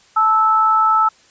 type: tone pair together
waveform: sine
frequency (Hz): 875 / 1311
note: A5 / E6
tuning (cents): -10 / -10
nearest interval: perfect fifth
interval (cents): 700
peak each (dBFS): -17 / -12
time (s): 0.16-1.09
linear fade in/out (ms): 10
effects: white hiss -51 dBFS RMS until 1.3 s + resampled to 16000 Hz